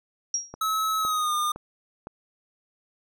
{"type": "tone with exponential decay", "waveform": "sine", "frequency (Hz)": 5650, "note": "F8", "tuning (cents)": 19, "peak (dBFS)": -20, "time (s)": [0.34, 0.55], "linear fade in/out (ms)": 2, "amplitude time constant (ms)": 44}
{"type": "click train", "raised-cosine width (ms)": 1, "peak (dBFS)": -23, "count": 4, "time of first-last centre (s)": [0.54, 2.071], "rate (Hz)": 1.96}
{"type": "tone with pitch glide", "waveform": "square", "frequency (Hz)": [1292, 1212.5], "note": ["E6", "D#6"], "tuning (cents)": [-35, -45], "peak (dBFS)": -24, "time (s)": [0.61, 1.52], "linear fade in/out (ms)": 5, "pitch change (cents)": -110, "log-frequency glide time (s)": [0.99, 1.33]}
{"effects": []}